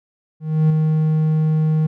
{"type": "tone with ADSR envelope", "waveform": "triangle", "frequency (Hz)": 156.3, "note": "D#3", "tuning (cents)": 8, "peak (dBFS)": -8, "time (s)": [0.4, 1.87], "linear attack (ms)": 300, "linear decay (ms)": 6, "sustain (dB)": -4, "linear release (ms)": 10, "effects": []}